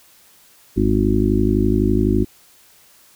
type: harmonic tone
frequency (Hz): 51.91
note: G#1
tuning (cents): 0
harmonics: 1 / 2 / 4 / 5 / 6 / 7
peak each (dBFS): -21 / -21 / -21 / -21 / -21 / -21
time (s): 0.76-2.25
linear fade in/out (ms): 20
effects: white hiss -51 dBFS RMS until 3.15 s